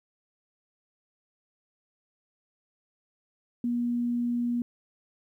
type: tone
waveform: sine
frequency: 240 Hz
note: B3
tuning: 49 cents flat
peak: -25 dBFS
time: 3.64-4.62 s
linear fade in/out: 2 ms
effects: 11-bit